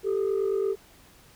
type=tone pair together; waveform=sine; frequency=391.2 / 440 Hz; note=G4 / A4; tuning=-4 / 0 cents; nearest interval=major second; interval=204 cents; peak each=-23 / -26 dBFS; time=0.03-0.76 s; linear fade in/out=50 ms; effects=tanh soft clip ceiling -20 dBFS + pink hiss -55 dBFS RMS until 1.35 s